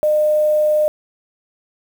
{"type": "tone with quantisation", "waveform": "sine", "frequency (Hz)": 607, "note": "D#5", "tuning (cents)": -43, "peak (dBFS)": -12, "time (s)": [0.03, 0.88], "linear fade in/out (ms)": 0, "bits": 6, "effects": []}